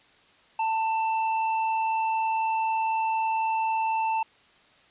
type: tone with hard clipping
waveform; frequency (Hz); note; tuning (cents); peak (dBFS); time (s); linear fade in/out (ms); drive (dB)
sine; 889; A5; +18; -25; 0.59-4.23; 5; 7
effects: white hiss -58 dBFS RMS until 4.9 s + resampled to 8000 Hz